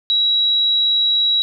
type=tone; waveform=sine; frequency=3879 Hz; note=B7; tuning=32 cents flat; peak=-13 dBFS; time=0.1-1.42 s; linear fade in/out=0 ms; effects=none